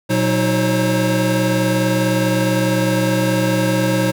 square tone cluster, 121.2 / 185.9 / 314 / 538 Hz, B2 / F#3 / D#4 / C5, -32 / +8 / +16 / +48 cents, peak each -21 dBFS, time 0.09-4.12 s, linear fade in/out 20 ms, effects none

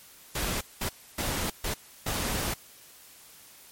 pink noise bursts at uneven times, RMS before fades -30 dBFS, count 5, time 0.35-0.61 / 0.81-0.89 / 1.18-1.5 / 1.64-1.74 / 2.06-2.54 s, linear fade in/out 5 ms, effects white hiss -52 dBFS RMS until 3.71 s + MP3 64 kbps

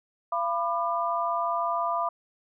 sine tone cluster, 683 / 993 / 1199 Hz, F5 / B5 / D6, -39 / +9 / +36 cents, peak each -29 dBFS, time 0.32-2.09 s, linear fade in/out 5 ms, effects none

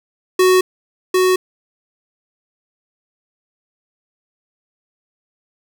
square tone with echo, 370 Hz, F#4, in tune, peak -10 dBFS, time 0.39-0.61 s, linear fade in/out 5 ms, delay 750 ms, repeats 1, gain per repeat -2 dB, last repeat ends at 1.36 s, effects none

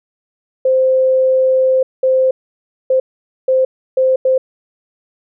sine tone bursts at uneven times, 521 Hz, C5, 7 cents flat, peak -9 dBFS, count 6, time 0.65-1.83 / 2.03-2.31 / 2.9-3 / 3.48-3.65 / 3.97-4.16 / 4.25-4.38 s, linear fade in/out 5 ms, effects none

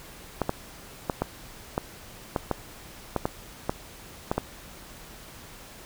clicks, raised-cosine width 1 ms, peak -10 dBFS, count 12, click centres 0.417 / 0.494 / 1.098 / 1.22 / 1.779 / 2.362 / 2.513 / 3.163 / 3.255 / 3.695 / 4.315 / 4.38 s, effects pink hiss -46 dBFS RMS until 5.85 s

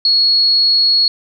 sine tone, 4337 Hz, C#8, 39 cents flat, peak -9 dBFS, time 0.05-1.08 s, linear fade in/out 2 ms, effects none

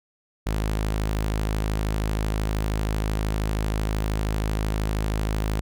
sawtooth tone, 52.9 Hz, G#1, 33 cents sharp, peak -19 dBFS, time 0.46-5.61 s, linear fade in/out 10 ms, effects none

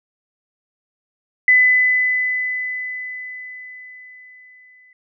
sine tone with exponential decay, 2006 Hz, B6, 26 cents sharp, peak -8 dBFS, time 1.48-4.93 s, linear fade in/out 2 ms, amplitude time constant 750 ms, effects none

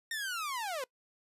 sawtooth linear sweep, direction down, 1847 to 488 Hz, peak -31 dBFS, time 0.11-0.84 s, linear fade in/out 2 ms, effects noise-tail reverb RT60 0.1 s tail -23 dB re dry + resampled to 32000 Hz

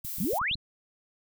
violet noise, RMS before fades -36 dBFS, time 0.04-0.39 s, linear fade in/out 10 ms
clicks, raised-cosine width 5 ms, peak -31 dBFS, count 7, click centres 0.049 / 0.184 / 0.244 / 0.333 / 0.415 / 0.513 / 0.554 s
sine exponential sweep, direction up, 160 to 4256 Hz, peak -26 dBFS, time 0.2-0.55 s, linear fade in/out 5 ms
effects none

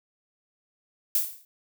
violet noise with exponential decay, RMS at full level -20 dBFS, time 1.15-1.45 s, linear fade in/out 2 ms, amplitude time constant 65 ms, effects none

